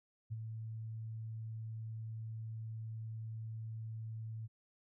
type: tone with ADSR envelope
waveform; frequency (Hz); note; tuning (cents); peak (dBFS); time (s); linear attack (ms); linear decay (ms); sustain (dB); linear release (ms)
sine; 111.3; A2; +20; -36; 0.3-4.48; 24; 31; -5; 28
effects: none